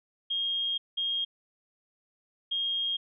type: tone bursts at uneven times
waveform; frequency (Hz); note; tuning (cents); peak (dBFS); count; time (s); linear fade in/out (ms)
sine; 3241; G#7; -43; -27; 3; 0.3-0.78 / 0.97-1.25 / 2.51-2.97; 10
effects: none